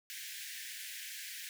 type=high-pass noise; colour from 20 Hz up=pink; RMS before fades=-45 dBFS; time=0.1-1.49 s; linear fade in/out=0 ms; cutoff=1600 Hz; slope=96 dB/octave; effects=none